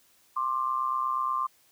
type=tone pair together; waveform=sine; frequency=1054 / 1182.3 Hz; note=C6 / D6; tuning=+12 / +11 cents; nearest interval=major second; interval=199 cents; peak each=-28 / -29 dBFS; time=0.36-1.47 s; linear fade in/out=10 ms; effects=white hiss -63 dBFS RMS until 1.71 s + high-pass 60 Hz 12 dB/octave